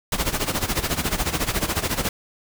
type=noise with tremolo; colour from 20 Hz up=pink; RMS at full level=-21 dBFS; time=0.12-2.09 s; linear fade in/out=2 ms; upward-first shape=sine; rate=14 Hz; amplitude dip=80%; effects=none